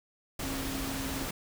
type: tone in noise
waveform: sine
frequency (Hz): 270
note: C#4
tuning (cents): -45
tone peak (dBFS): -37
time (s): 0.43-1.25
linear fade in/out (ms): 5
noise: pink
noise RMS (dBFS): -36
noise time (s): 0.39-1.31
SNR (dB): -4
effects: none